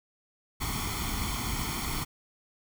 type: noise with comb filter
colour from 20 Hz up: pink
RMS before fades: -32 dBFS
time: 0.6-2.05 s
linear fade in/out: 20 ms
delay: 0.91 ms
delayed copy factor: +0.8
effects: none